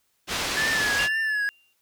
white low-pass noise, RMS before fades -28 dBFS, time 0.27-1.09 s, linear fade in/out 50 ms, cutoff 4500 Hz, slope 12 dB/octave
triangle tone with vibrato, 1721 Hz, A6, 39 cents flat, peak -21 dBFS, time 0.57-1.49 s, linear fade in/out 0 ms, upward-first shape triangle, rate 2 Hz, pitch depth 77 cents each way
sine tone with exponential decay, 2784 Hz, F7, 6 cents flat, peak -25 dBFS, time 0.99-1.73 s, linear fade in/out 1 ms, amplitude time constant 160 ms
effects white hiss -70 dBFS RMS until 1.81 s

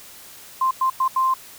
sine tone bursts at uneven times, 1046.5 Hz, C6, in tune, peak -16 dBFS, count 4, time 0.61-0.71 / 0.81-0.9 / 1-1.08 / 1.16-1.34 s, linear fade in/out 5 ms, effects white hiss -43 dBFS RMS until 1.58 s

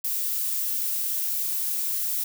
violet noise, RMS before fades -27 dBFS, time 0.04-2.24 s, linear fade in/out 5 ms, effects none

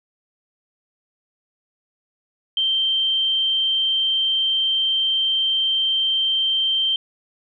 sine tone, 3136 Hz, G7, in tune, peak -17 dBFS, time 2.57-6.96 s, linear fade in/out 2 ms, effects none

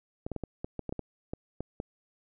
clicks, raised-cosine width 2 ms, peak -21 dBFS, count 12, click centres 0.265 / 0.317 / 0.363 / 0.437 / 0.645 / 0.793 / 0.893 / 0.925 / 0.993 / 1.335 / 1.606 / 1.801 s, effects none

